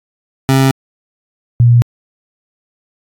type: tone pair in turn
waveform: 25% pulse / sine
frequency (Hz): 134.1 / 119.47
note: C3 / A#2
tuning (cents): +43 / +43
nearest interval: major second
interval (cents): 200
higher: first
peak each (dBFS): -4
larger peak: neither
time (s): 0.49-0.71 / 1.6-1.82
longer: neither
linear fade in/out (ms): 0
effects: AAC 48 kbps